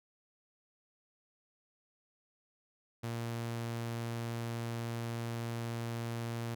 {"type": "tone", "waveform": "sawtooth", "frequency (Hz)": 116.54, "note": "A#2", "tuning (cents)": 0, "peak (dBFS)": -32, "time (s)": [3.03, 6.55], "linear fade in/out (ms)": 10, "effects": []}